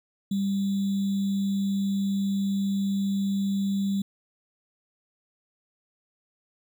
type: tone with sample-and-hold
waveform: sine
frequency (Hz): 197.4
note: G3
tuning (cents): +12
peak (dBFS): -23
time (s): 0.31-4.02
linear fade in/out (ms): 5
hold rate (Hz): 3675
effects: none